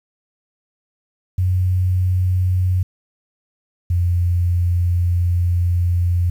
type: tone pair in turn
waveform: sine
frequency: 91.7 / 87.78 Hz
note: F#2 / F2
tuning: -15 / +9 cents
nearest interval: minor second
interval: 76 cents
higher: first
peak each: -14 dBFS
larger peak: neither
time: 1.38-2.83 / 3.9-6.3 s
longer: second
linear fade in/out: 5 ms
effects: 8-bit